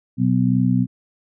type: harmonic tone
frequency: 62.7 Hz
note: B1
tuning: 27 cents sharp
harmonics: 2 / 3 / 4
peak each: -19 / -19 / -19 dBFS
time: 0.17-0.87 s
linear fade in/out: 50 ms
effects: none